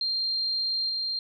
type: tone with level steps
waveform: sine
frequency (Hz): 4186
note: C8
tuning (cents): 0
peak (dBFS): -25 / -27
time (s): 0.01-1.19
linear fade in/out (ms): 2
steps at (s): 0.89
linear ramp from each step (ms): 5
effects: none